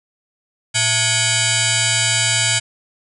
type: tone with frequency modulation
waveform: sine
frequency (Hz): 2452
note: D#7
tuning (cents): -26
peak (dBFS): -14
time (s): 0.74-2.6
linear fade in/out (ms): 20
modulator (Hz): 779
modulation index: 8
effects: none